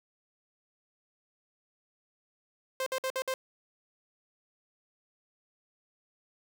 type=tone bursts; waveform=sawtooth; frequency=523.3 Hz; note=C5; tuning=in tune; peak=-26 dBFS; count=5; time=2.8-3.34 s; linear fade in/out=2 ms; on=64 ms; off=55 ms; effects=10-bit